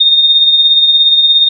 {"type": "tone with tremolo", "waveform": "sine", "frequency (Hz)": 3674, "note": "A#7", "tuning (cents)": -26, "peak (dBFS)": -3, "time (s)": [0, 1.49], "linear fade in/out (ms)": 10, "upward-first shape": "sine", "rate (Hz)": 17, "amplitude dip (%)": 45, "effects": []}